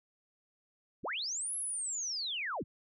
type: linear two-way sweep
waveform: sine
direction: up then down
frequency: 32.7 to 11175 to 32.7 Hz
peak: -34 dBFS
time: 1.03-2.64 s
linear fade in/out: 20 ms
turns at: 1.56 s
effects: none